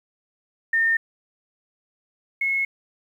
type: tone pair in turn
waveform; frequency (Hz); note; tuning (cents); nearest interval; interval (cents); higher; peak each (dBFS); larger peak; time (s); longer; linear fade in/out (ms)
sine; 1819 / 2179; A#6 / C#7; -43 / -30; minor third; 313; second; -17 / -20; first; 0.73-0.97 / 2.41-2.65; neither; 5
effects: 9-bit